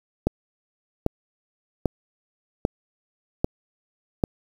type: click train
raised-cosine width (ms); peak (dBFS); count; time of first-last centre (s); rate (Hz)
2; -6; 6; 0.27-4.238; 1.26
effects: 7-bit